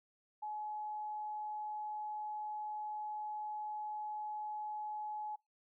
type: tone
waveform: sine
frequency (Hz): 848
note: G#5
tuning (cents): +36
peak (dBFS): -39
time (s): 0.42-5.36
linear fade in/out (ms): 10
effects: noise-tail reverb RT60 0.2 s tail -24 dB re dry